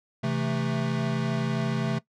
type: chord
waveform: square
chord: A minor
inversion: first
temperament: equal with one note detuned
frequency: 132.72 / 164.81 / 220 Hz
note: C3 / E3 / A3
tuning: +25 / 0 / 0 cents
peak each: -29 / -32 / -30 dBFS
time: 0.23-1.99 s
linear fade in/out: 10 ms
effects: noise-tail reverb RT60 0.1 s tail -18 dB re dry + low-pass 5000 Hz 12 dB/octave